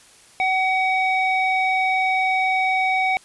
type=tone with low-pass filter; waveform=square; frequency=754 Hz; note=F#5; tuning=32 cents sharp; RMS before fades=-20 dBFS; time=0.4-3.17 s; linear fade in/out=0 ms; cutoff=2600 Hz; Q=3.8; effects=white hiss -50 dBFS RMS until 3.24 s + resampled to 24000 Hz